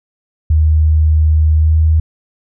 sine tone with pitch glide, 77.78 to 79.09 Hz, D#2 to D#2, 0 to +29 cents, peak -7 dBFS, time 0.5-2 s, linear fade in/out 5 ms, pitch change +29 cents, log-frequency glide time 1.56-1.76 s, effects none

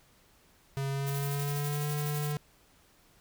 square tone with pitch glide, 137.1 to 147.79 Hz, C#3 to D3, -19 to +11 cents, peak -31 dBFS, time 0.77-2.37 s, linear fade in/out 0 ms, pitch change +130 cents, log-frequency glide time 0.89-1.87 s
blue noise with tremolo, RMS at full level -40 dBFS, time 1.06-2.33 s, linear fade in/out 20 ms, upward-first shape square, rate 12 Hz, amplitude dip 40%
effects pink hiss -63 dBFS RMS until 3.2 s

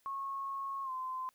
sine tone with pitch glide, 1094 to 1032.6 Hz, C#6 to C6, -23 to -23 cents, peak -36 dBFS, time 0.06-1.29 s, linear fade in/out 0 ms, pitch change -100 cents, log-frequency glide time 0.83-0.91 s, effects white hiss -72 dBFS RMS until 1.34 s

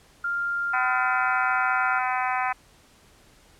sine tone, 1396.9 Hz, F6, in tune, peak -24 dBFS, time 0.24-1.99 s, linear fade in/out 5 ms
harmonic tone, 253.6 Hz, B3, 46 cents sharp, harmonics 3 / 4 / 5 / 6 / 7 / 8 / 9 / 10, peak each -27 / -29 / -31 / -33 / -34 / -35 / -36 / -37 dBFS, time 0.73-2.53 s, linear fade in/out 10 ms
effects pink hiss -56 dBFS RMS until 3.59 s + low-pass 11000 Hz 12 dB/octave

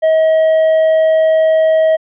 triangle tone, 637 Hz, D#5, 41 cents sharp, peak -6 dBFS, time 0.02-1.97 s, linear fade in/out 20 ms, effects resampled to 8000 Hz

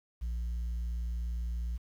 sine tone, 58.6 Hz, A#1, 10 cents sharp, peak -29 dBFS, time 0.21-1.78 s, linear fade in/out 20 ms, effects tanh soft clip ceiling -31 dBFS + 10-bit

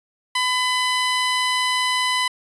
15% pulse tone, 1005 Hz, B5, 30 cents sharp, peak -12 dBFS, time 0.35-2.28 s, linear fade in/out 5 ms, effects resampled to 22050 Hz

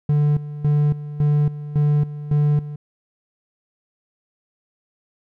triangle tone with tremolo, 147.6 Hz, D3, 9 cents sharp, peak -12 dBFS, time 0.09-2.76 s, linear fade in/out 5 ms, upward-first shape square, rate 1.8 Hz, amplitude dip 80%, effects none

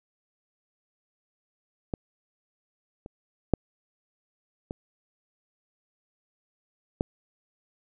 clicks, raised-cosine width 2 ms, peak -16 / -27 / -6 / -20 / -11 dBFS, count 5, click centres 1.938 / 3.061 / 3.537 / 4.709 / 7.009 s, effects none

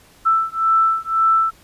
sine beating tone pair, 1324 / 1325.9 Hz, E6 / E6, +7 / +10 cents, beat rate 1.9 Hz, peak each -17 dBFS, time 0.25-1.51 s, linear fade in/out 20 ms, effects pink hiss -50 dBFS RMS until 1.63 s + resampled to 32000 Hz

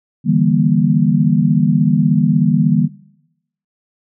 sine chord, E half-diminished seventh, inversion third, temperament just, 148.33 / 164.81 / 197.78 / 237.3 Hz, D3 / E3 / G3 / Bb3, +18 / 0 / +16 / +31 cents, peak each -16 dBFS, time 0.24-2.89 s, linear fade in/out 50 ms, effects noise-tail reverb RT60 0.8 s tail -19 dB re dry

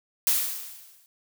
blue noise with exponential decay, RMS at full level -20 dBFS, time 0.27-1.06 s, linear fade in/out 0 ms, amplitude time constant 170 ms, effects none

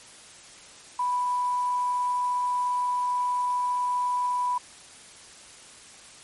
sine tone with quantisation, 987.8 Hz, B5, in tune, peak -23 dBFS, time 0.99-4.58 s, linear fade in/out 5 ms, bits 8, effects white hiss -48 dBFS RMS until 6.23 s + MP3 48 kbps

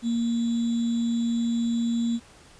sine tone with sample-and-hold, 233.1 Hz, A#3, in tune, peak -22 dBFS, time 0.02-2.2 s, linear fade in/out 50 ms, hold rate 3675 Hz, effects pink hiss -52 dBFS RMS until 2.59 s + resampled to 22050 Hz

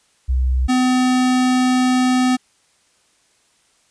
sine / square tone pair in turn, 63.9 / 253.7 Hz, C2 / B3, -40 / +47 cents, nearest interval 2 octaves, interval 2387 cents, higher second, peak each -14 dBFS, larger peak neither, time 0.28-0.68 / 0.68-2.37 s, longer second, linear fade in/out 20 ms, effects white hiss -59 dBFS RMS until 3.9 s + resampled to 22050 Hz

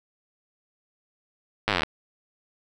slowing click train, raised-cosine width 0.3 ms, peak -6 dBFS, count 15, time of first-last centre 1.68-1.834 s, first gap 9 ms, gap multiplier 1.03, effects none

